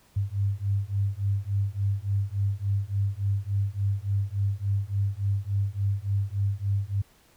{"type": "beating tone pair", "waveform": "sine", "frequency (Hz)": [98, 101.5], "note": ["G2", "G#2"], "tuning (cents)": [0, -39], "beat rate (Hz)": 3.5, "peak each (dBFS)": -27, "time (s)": [0.16, 7.02], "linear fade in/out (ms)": 10, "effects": ["pink hiss -60 dBFS RMS until 7.36 s"]}